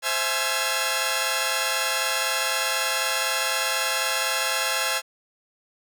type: tone cluster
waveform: 10% pulse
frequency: 525 / 660 / 845 / 1364 / 1670 Hz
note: C5 / E5 / G#5 / F6 / G#6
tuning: +6 / +2 / +30 / -41 / +9 cents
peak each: -21 dBFS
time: 0.02-5.02 s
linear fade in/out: 50 ms
effects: none